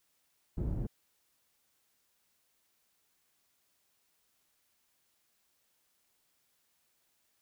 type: low-pass noise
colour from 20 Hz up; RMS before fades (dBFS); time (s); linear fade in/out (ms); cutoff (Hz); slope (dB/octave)
pink; -34; 0.57-0.87; 10; 240; 12
effects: white hiss -75 dBFS RMS until 7.41 s